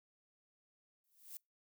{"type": "noise with exponential growth", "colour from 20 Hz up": "violet", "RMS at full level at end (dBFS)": -45, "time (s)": [1.04, 1.37], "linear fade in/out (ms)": 2, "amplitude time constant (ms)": 71, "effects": ["noise-tail reverb RT60 0.2 s tail -26 dB re dry"]}